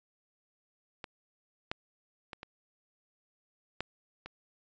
clicks, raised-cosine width 0.3 ms, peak -24 / -17 / -25 / -27 / -17 / -27 dBFS, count 6, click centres 1.042 / 1.715 / 2.332 / 2.431 / 3.806 / 4.26 s, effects resampled to 16000 Hz

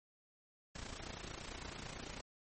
pink noise with amplitude modulation, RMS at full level -44 dBFS, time 0.75-2.21 s, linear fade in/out 5 ms, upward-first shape sine, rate 29 Hz, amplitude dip 70%, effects MP3 32 kbps

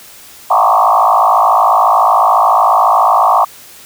sine tone with frequency modulation, 929 Hz, A#5, 6 cents flat, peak -6 dBFS, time 0.5-3.45 s, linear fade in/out 10 ms, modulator 54 Hz, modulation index 4.7, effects white hiss -37 dBFS RMS until 3.85 s

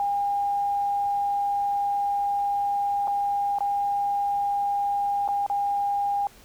sine tone with dropouts, 808 Hz, G#5, 48 cents flat, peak -22 dBFS, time 0-6.27 s, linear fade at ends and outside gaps 1 ms, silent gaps 3.074-3.079 / 3.586-3.606 / 5.278-5.287 / 5.464-5.499 s, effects pink hiss -52 dBFS RMS until 6.44 s

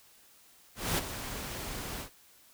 pink noise with ADSR envelope, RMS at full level -28 dBFS, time 0.75-2.1 s, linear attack 230 ms, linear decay 19 ms, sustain -11 dB, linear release 100 ms, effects white hiss -60 dBFS RMS until 2.53 s

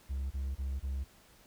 triangle tone bursts, 67.5 Hz, C#2, 45 cents flat, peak -30 dBFS, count 4, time 0.09-1.045 s, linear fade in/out 20 ms, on 220 ms, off 25 ms, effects tanh soft clip ceiling -26 dBFS + pink hiss -61 dBFS RMS until 1.46 s

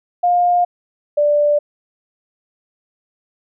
sine tone pair in turn, 708 / 588.3 Hz, F5 / D5, +23 / +3 cents, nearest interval minor third, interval 320 cents, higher first, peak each -11 dBFS, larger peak neither, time 0.23-0.65 / 1.17-1.59 s, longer neither, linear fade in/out 10 ms, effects none

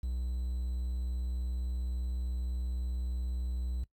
triangle tone with quantisation, 61.74 Hz, B1, in tune, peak -30 dBFS, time 0.03-3.84 s, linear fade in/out 5 ms, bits 10, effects noise-tail reverb RT60 0.1 s tail -18 dB re dry

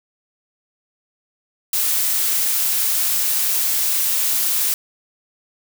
blue noise, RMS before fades -19 dBFS, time 1.73-4.74 s, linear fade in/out 2 ms, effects none

